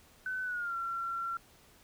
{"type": "tone with pitch glide", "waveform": "sine", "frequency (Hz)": [1513, 1363.6], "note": ["F#6", "F6"], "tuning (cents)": [38, -42], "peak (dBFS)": -33, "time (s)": [0.26, 1.37], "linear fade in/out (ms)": 2, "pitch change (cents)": -180, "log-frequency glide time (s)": [0.43, 0.75], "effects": ["pink hiss -61 dBFS RMS until 1.83 s"]}